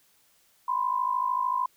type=tone pair together; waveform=sine; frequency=987.8 / 1041.2 Hz; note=B5 / C6; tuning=0 / -9 cents; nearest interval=minor second; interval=91 cents; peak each=-27 dBFS; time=0.68-1.66 s; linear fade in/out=5 ms; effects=white hiss -64 dBFS RMS until 1.76 s